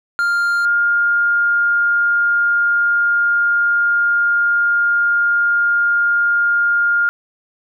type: tone pair in turn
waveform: triangle / sine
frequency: 1400 / 1410.6 Hz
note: F6 / F6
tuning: +4 / +17 cents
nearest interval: unison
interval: 13 cents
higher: second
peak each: -12 dBFS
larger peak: neither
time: 0.19-0.65 / 0.65-7.09 s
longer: second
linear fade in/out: 0 ms
effects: none